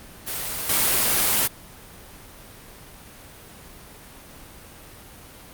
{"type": "noise with level steps", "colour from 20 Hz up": "white", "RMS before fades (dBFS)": [-29, -20], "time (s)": [0.26, 1.48], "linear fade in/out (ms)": 20, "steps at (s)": 0.69, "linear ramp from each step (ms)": 5, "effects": ["pink hiss -44 dBFS RMS until 5.53 s", "Opus 32 kbps"]}